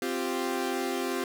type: chord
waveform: sawtooth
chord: C suspended fourth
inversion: none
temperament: equal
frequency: 261.6 / 349.2 / 392 Hz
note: C4 / F4 / G4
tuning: 0 / 0 / 0 cents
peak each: -29 dBFS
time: 0.02-1.24 s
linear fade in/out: 2 ms
effects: none